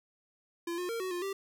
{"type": "tone with pitch steps", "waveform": "square", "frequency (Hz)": [341.2, 358.2, 460.6, 372.8, 352.5, 391.3], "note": ["F4", "F4", "A#4", "F#4", "F4", "G4"], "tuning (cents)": [-40, 44, -21, 13, 16, -3], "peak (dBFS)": -34, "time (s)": [0.67, 1.33], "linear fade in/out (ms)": 5, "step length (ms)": 110, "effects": []}